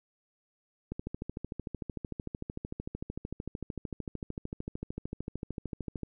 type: click train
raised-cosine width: 3 ms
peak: -23 dBFS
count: 69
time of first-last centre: 0.92-6.033 s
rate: 13.3 Hz
effects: none